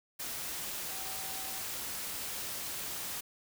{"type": "tone in noise", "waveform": "sine", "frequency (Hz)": 766, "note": "G5", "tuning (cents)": -40, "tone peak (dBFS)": -49, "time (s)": [0.9, 1.6], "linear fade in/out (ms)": 10, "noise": "white", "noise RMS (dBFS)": -39, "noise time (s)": [0.19, 3.21], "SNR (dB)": -13, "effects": []}